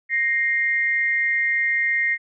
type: tone pair together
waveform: sine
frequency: 1864.7 / 2108 Hz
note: A#6 / C7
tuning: 0 / +12 cents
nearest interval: major second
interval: 212 cents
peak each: -21 / -21 dBFS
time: 0.09-2.18 s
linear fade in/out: 50 ms
effects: none